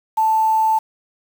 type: tone with quantisation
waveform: sine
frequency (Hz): 880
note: A5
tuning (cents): 0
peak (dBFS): -13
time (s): 0.17-0.79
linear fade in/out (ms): 10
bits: 6
effects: none